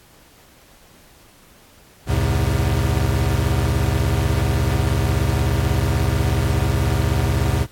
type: tone cluster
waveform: square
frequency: 66.3 / 82.7 / 106.8 / 133.1 Hz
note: C2 / E2 / G#2 / C3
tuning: +23 / +6 / +49 / +30 cents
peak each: -23 dBFS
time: 2.06-7.67 s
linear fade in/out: 50 ms
effects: pink hiss -50 dBFS RMS until 7.71 s + AAC 64 kbps